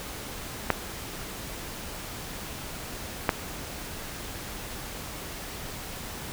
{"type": "clicks", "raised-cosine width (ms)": 0.5, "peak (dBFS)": -5, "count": 2, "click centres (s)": [0.703, 3.292], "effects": ["pink hiss -38 dBFS RMS until 6.32 s"]}